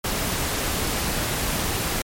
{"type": "noise", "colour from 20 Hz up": "pink", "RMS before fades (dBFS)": -25, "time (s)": [0.04, 2.02], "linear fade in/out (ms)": 5, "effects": ["MP3 64 kbps"]}